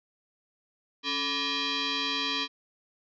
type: tone with frequency modulation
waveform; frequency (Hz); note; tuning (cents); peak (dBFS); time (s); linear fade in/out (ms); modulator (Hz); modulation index
sine; 440; A4; 0; -27; 1.03-2.48; 50; 718; 6
effects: none